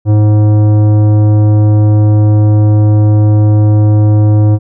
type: tone with tanh clipping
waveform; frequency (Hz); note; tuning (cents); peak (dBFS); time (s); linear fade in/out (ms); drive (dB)
sine; 105.7; G#2; +31; -6; 0.05-4.59; 50; 13
effects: none